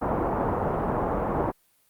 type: low-pass noise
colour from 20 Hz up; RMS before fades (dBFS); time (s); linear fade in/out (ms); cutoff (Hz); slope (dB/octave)
white; -26; 0.01-1.52; 20; 1000; 24
effects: white hiss -65 dBFS RMS until 1.89 s + Opus 32 kbps